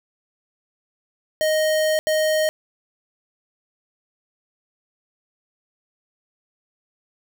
square tone bursts at uneven times, 622.3 Hz, D#5, in tune, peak -18 dBFS, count 2, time 1.41-1.99 / 2.07-2.49 s, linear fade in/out 0 ms, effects none

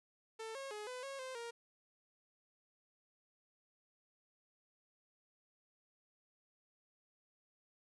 sawtooth tone with pitch steps, 445.2 / 544 / 420.9 / 503 / 547 / 519 / 468.2 Hz, A4 / C#5 / G#4 / B4 / C#5 / C5 / A#4, +20 / -33 / +23 / +32 / -23 / -14 / +8 cents, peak -40 dBFS, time 0.39-1.51 s, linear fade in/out 10 ms, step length 160 ms, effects resampled to 24000 Hz + 12-bit

